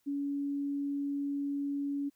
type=tone; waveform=sine; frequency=282.7 Hz; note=C#4; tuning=34 cents sharp; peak=-31 dBFS; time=0.06-2.1 s; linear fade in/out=20 ms; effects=white hiss -75 dBFS RMS until 2.15 s